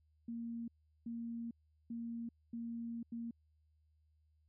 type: tone bursts at uneven times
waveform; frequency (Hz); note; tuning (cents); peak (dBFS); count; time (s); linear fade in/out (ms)
sine; 232.6; A#3; -4; -40; 5; 0.28-0.68 / 1.06-1.51 / 1.9-2.29 / 2.53-3.03 / 3.12-3.31; 5
effects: added 77 Hz sine -70 dBFS peak until 4.48 s